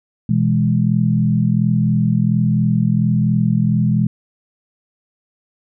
sine chord, E major, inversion second, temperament equal, 123.47 / 164.81 / 207.7 Hz, B2 / E3 / G#3, 0 / 0 / 0 cents, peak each -17 dBFS, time 0.29-4.07 s, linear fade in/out 5 ms, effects none

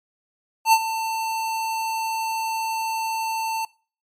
square tone with ADSR envelope, 894 Hz, A5, 27 cents sharp, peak -11 dBFS, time 0.65-3.65 s, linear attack 76 ms, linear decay 56 ms, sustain -13 dB, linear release 3 ms, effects noise-tail reverb RT60 0.4 s tail -23 dB re dry + MP3 64 kbps

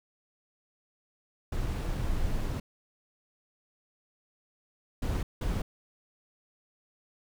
brown noise bursts at uneven times, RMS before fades -30 dBFS, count 3, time 1.52-2.6 / 5.02-5.23 / 5.41-5.62 s, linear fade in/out 5 ms, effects none

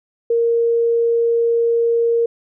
sine tone, 465.5 Hz, A#4, 2 cents flat, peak -13 dBFS, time 0.3-2.26 s, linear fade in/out 5 ms, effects none

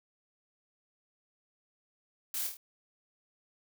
blue noise with echo, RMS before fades -36 dBFS, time 2.34-2.47 s, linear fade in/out 2 ms, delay 25 ms, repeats 4, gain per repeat -4 dB, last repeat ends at 2.57 s, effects none

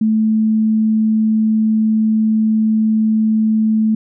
sine tone, 218.5 Hz, A3, 12 cents flat, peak -11 dBFS, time 0.01-3.95 s, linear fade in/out 5 ms, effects none

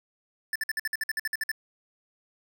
square tone bursts, 1760 Hz, A6, in tune, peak -27 dBFS, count 13, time 0.53-1.516 s, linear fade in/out 2 ms, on 26 ms, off 54 ms, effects none

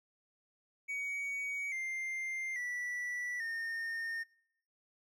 triangle tone with pitch steps, 2251 / 2100 / 1959.6 / 1828.4 Hz, C#7 / C7 / B6 / A#6, +26 / +6 / -14 / -34 cents, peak -34 dBFS, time 0.88-4.24 s, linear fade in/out 20 ms, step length 840 ms, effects noise-tail reverb RT60 0.9 s tail -25 dB re dry

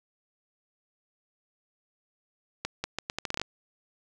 accelerating click train, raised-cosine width 0.2 ms, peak -13 dBFS, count 11, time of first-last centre 2.65-3.416 s, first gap 190 ms, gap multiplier 0.77, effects none

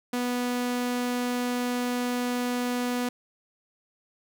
sawtooth tone, 245.8 Hz, B3, 8 cents flat, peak -22 dBFS, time 0.13-3.09 s, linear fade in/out 5 ms, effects none

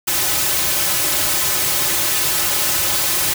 white noise with comb filter, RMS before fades -18 dBFS, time 0.07-3.34 s, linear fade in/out 10 ms, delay 4.3 ms, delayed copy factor -0.9, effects none

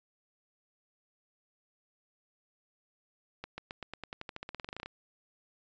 accelerating click train, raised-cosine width 0.3 ms, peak -24 dBFS, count 21, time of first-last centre 3.44-4.86 s, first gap 140 ms, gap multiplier 0.92, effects resampled to 16000 Hz

